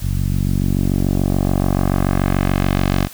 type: tone with low-pass filter sweep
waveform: 10% pulse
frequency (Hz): 46.92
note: F#1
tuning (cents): +25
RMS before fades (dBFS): -17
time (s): 0-3.09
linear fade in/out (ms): 50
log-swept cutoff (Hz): 110 to 5700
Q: 0.93
effects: white hiss -38 dBFS RMS until 3.13 s